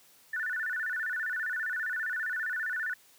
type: tone with vibrato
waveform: sine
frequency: 1622 Hz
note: G#6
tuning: 41 cents flat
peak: -30 dBFS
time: 0.33-2.94 s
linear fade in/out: 5 ms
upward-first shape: square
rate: 15 Hz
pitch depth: 160 cents each way
effects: white hiss -60 dBFS RMS until 3.18 s + high-pass 100 Hz 12 dB/octave